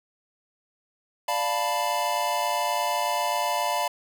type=chord; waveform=square; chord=B half-diminished seventh; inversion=first; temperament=equal; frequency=587.3 / 698.5 / 880 / 987.8 Hz; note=D5 / F5 / A5 / B5; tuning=0 / 0 / 0 / 0 cents; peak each=-32 / -30 / -30 / -29 dBFS; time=1.28-3.88 s; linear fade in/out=5 ms; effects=none